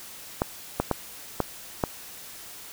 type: clicks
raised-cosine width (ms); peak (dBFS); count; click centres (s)
1; -8; 5; 0.419 / 0.8 / 0.913 / 1.403 / 1.838
effects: white hiss -43 dBFS RMS until 2.72 s